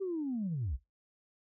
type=linear sweep; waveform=sine; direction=down; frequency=396 to 51.91 Hz; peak=-31 dBFS; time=0-0.77 s; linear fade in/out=20 ms; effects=noise-tail reverb RT60 0.2 s tail -17 dB re dry + tanh soft clip ceiling -28 dBFS